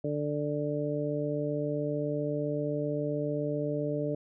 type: harmonic tone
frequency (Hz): 147.4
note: D3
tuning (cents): +7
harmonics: 1 / 2 / 3 / 4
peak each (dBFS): -34 / -34 / -34 / -34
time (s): 0.04-4.15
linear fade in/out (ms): 5
effects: none